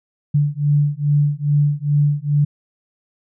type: beating tone pair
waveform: sine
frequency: 144.8 / 147.2 Hz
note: D3 / D3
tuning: -24 / +4 cents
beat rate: 2.4 Hz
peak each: -17 dBFS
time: 0.34-2.45 s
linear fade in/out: 10 ms
effects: none